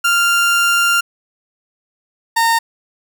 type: tone pair in turn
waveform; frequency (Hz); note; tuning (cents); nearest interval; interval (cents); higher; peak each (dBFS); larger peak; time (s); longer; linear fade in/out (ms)
30% pulse; 1393 / 916.8; F6 / A#5; -5 / -29; perfect fifth; 724; first; -9; neither; 0.04-1.01 / 2.36-2.59; first; 10
effects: none